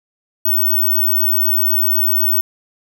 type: tone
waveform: sine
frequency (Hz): 15804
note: B9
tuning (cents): 0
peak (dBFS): -12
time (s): 0.45-2.41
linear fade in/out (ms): 5
effects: none